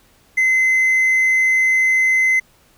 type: tone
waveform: triangle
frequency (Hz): 2053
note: C7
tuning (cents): -33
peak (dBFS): -10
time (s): 0.37-2.4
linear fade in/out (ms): 10
effects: tanh soft clip ceiling -6 dBFS + pink hiss -54 dBFS RMS until 2.77 s